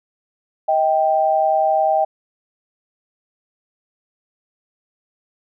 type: tone pair together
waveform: sine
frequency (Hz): 633 / 784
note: D#5 / G5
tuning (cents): +30 / 0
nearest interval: major third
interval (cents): 370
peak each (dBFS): -17 / -16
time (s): 0.68-2.05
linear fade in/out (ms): 10
effects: none